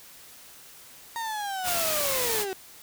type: linear sweep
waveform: 35% pulse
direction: down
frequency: 932.3 to 370 Hz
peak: -28 dBFS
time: 1.16-2.53 s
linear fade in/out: 0 ms
type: noise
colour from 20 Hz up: white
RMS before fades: -28 dBFS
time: 1.63-2.46 s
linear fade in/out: 50 ms
effects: white hiss -49 dBFS RMS until 2.82 s